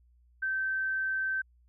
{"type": "tone", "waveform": "sine", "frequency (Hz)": 1549, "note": "G6", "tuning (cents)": -21, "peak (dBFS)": -28, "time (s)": [0.42, 1.42], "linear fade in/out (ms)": 10, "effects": ["added 60 Hz sine -60 dBFS peak until 1.68 s"]}